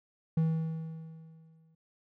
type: tone with exponential decay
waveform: triangle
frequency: 161.2 Hz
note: E3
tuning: 38 cents flat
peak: -21 dBFS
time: 0.37-1.75 s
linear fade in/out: 5 ms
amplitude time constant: 300 ms
effects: none